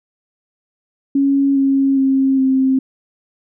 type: tone with pitch steps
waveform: sine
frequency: 276.7 / 272.4 / 268.2 / 264.1 Hz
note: C#4 / C#4 / C4 / C4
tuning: -3 / -30 / +43 / +16 cents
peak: -11 dBFS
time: 1.15-2.79 s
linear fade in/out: 5 ms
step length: 410 ms
effects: none